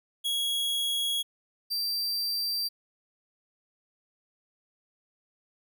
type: tone pair in turn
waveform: 45% pulse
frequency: 3322 / 4698 Hz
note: G#7 / D8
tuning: 0 / 0 cents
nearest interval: tritone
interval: 600 cents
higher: second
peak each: -26 / -27 dBFS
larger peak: first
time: 0.24-1.23 / 1.7-2.69 s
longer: neither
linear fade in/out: 20 ms
effects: none